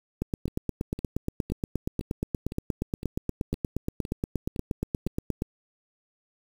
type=two click trains; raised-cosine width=3 ms; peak=-14 / -23 dBFS; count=45 / 10; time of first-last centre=0.22-5.421 / 0.48-5.072 s; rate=8.46 / 1.96 Hz; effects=7-bit